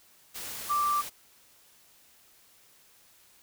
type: tone in noise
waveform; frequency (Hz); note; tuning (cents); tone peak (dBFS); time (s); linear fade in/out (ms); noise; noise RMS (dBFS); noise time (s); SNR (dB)
sine; 1174.7; D6; 0; -24; 0.69-1.02; 20; white; -39; 0.34-1.1; +12
effects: white hiss -60 dBFS RMS until 3.42 s